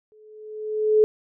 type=tone with exponential growth; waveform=sine; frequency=429.4 Hz; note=A4; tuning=42 cents flat; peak=-11 dBFS; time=0.12-1.04 s; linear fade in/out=0 ms; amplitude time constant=200 ms; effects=none